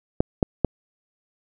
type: clicks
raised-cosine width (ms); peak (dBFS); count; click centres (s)
2; -4; 3; 0.205 / 0.428 / 0.647
effects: none

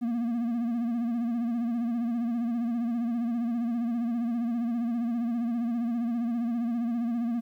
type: tone with vibrato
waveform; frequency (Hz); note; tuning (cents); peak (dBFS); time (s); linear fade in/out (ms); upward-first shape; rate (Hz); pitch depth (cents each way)
triangle; 235; A#3; +14; -24; 0.01-7.41; 20; sine; 15; 60
effects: 11-bit

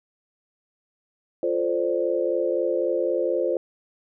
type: chord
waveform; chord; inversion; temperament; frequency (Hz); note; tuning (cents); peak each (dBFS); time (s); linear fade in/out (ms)
sine; D minor seventh; first; equal; 349.2 / 440 / 523.3 / 587.3; F4 / A4 / C5 / D5; 0 / 0 / 0 / 0; -26 / -29 / -24 / -29; 1.43-3.57; 2
effects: none

